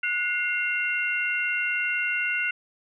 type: tone cluster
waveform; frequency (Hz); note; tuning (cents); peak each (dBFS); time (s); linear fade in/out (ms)
sine; 1461 / 2117 / 2748; F#6 / C7 / F7; -22 / +20 / -29; -28; 0.03-2.51; 5
effects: none